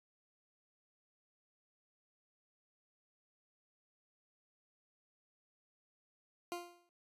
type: tone with exponential decay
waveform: 20% pulse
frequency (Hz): 349.2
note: F4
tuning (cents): 0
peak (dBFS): -32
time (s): 6.52-6.89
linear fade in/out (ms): 0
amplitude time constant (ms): 80
effects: high-pass 200 Hz 12 dB/octave + resampled to 32000 Hz